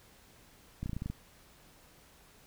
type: clicks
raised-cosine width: 5 ms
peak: -24 dBFS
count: 8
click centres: 0.83 / 0.86 / 0.895 / 0.932 / 0.966 / 1.021 / 1.06 / 1.1 s
effects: pink hiss -60 dBFS RMS until 2.46 s